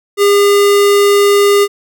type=tone; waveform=square; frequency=405 Hz; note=G#4; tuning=43 cents flat; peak=-7 dBFS; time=0.17-1.68 s; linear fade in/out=50 ms; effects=none